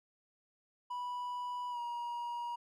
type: tone with pitch glide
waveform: triangle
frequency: 983 to 953.4 Hz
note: B5 to A#5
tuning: -8 to +39 cents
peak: -35 dBFS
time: 0.9-2.56 s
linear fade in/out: 10 ms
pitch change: -53 cents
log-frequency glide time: 1.7-1.79 s
effects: none